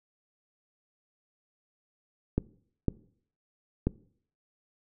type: clicks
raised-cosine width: 3 ms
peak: -12 dBFS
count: 3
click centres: 2.38 / 2.883 / 3.87 s
effects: noise-tail reverb RT60 0.6 s tail -21 dB re dry